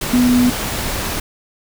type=tone in noise; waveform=sine; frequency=246.9 Hz; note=B3; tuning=in tune; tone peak=-10 dBFS; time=0.13-0.5 s; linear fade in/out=5 ms; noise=pink; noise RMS=-22 dBFS; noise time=0.01-1.2 s; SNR=+9 dB; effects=none